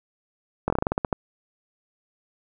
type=slowing click train; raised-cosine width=1 ms; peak=-8 dBFS; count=11; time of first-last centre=0.68-1.128 s; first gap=21 ms; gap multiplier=1.16; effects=none